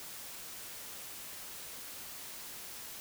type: silence
effects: white hiss -46 dBFS RMS until 3 s